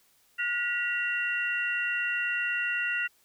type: tone cluster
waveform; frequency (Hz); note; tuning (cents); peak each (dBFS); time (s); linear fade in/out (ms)
sine; 1441 / 1930 / 2754; F#6 / B6 / F7; -46 / -40 / -25; -31; 0.38-3.08; 20
effects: white hiss -65 dBFS RMS until 3.24 s